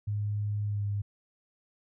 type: tone with pitch glide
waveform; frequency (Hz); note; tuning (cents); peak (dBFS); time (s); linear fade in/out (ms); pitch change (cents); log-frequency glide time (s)
sine; 103.83 to 101.81; G#2 to G#2; 0 to -34; -28; 0.07-1.02; 10; -34; 0.65-0.86
effects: none